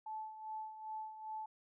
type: tone with tremolo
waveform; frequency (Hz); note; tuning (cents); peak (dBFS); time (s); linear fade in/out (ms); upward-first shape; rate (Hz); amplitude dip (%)
sine; 870; A5; -20; -40; 0.06-1.46; 5; sine; 2.5; 65
effects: none